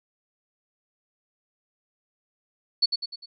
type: tone with echo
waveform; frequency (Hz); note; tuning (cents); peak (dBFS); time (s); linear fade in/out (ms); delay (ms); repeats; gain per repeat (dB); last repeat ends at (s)
sine; 4435; C#8; 0; -16; 2.82-2.86; 10; 100; 4; -6; 3.26
effects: none